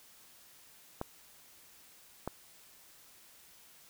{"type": "clicks", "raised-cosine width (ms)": 1, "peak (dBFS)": -21, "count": 2, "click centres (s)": [1.014, 2.276], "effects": ["white hiss -59 dBFS RMS until 3.89 s"]}